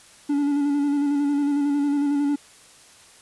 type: tone with vibrato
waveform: triangle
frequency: 286.6 Hz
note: D4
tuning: 42 cents flat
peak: -17 dBFS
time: 0.29-2.36 s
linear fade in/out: 10 ms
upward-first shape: square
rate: 11 Hz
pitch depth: 26 cents each way
effects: white hiss -50 dBFS RMS until 3.21 s + resampled to 24000 Hz